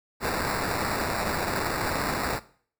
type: noise with sample-and-hold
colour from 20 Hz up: violet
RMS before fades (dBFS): -28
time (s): 0.2-2.4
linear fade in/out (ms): 50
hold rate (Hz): 3150
effects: noise-tail reverb RT60 0.5 s tail -18 dB re dry